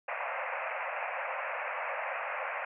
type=band-pass noise; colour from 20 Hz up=pink; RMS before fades=-36 dBFS; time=0.08-2.65 s; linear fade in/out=5 ms; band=520 to 2600 Hz; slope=96 dB/octave; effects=none